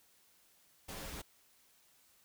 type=noise with comb filter; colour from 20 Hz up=pink; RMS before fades=-45 dBFS; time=0.88-1.22 s; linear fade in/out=10 ms; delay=8.3 ms; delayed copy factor=-0.85; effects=white hiss -68 dBFS RMS until 2.24 s